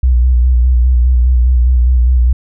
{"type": "tone with vibrato", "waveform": "sine", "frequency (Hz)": 61.74, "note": "B1", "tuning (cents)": 0, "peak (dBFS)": -6, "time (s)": [0.03, 2.33], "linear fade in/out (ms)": 5, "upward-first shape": "square", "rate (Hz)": 4.9, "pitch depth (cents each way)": 44, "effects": []}